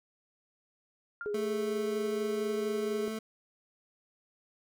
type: tone with exponential decay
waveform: sine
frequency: 1400 Hz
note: F6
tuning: 4 cents sharp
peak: -34 dBFS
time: 1.21-1.41 s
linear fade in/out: 1 ms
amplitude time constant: 42 ms
type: tone with vibrato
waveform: sine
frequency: 415.3 Hz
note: G#4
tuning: in tune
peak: -31 dBFS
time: 1.26-3.08 s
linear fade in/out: 0 ms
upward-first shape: triangle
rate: 13 Hz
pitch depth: 28 cents each way
type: tone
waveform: 25% pulse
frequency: 219.8 Hz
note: A3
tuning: 2 cents flat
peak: -31 dBFS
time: 1.34-3.19 s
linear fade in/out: 5 ms
effects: none